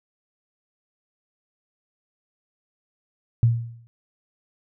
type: tone with exponential decay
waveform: sine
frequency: 116.54 Hz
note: A#2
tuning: in tune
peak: -11 dBFS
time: 3.43-3.87 s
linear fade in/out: 0 ms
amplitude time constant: 94 ms
effects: none